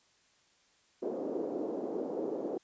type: band-pass noise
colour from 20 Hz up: white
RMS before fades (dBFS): -36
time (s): 1.02-2.58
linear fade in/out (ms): 10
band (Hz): 280 to 490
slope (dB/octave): 24
effects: white hiss -68 dBFS RMS until 2.63 s + resampled to 16000 Hz